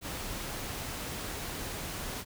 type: noise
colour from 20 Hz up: pink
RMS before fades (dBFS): -38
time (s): 0.01-2.25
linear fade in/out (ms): 50
effects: none